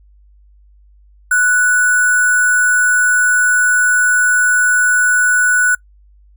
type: tone with sample-and-hold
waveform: sine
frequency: 1480 Hz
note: F#6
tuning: in tune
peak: -9 dBFS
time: 1.31-5.75 s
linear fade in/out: 5 ms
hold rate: 8820 Hz
effects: noise-tail reverb RT60 0.1 s tail -24 dB re dry + added 50 Hz sine -44 dBFS peak until 6.36 s